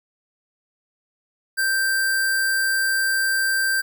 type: tone with sample-and-hold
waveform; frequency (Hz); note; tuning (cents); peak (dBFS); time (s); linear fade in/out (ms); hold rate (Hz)
sine; 1568; G6; 0; -18; 1.57-3.82; 20; 6300
effects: none